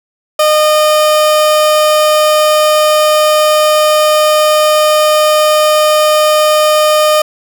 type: tone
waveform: 30% pulse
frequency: 611 Hz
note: D#5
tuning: 32 cents flat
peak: -4 dBFS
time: 0.39-7.22 s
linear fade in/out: 5 ms
effects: none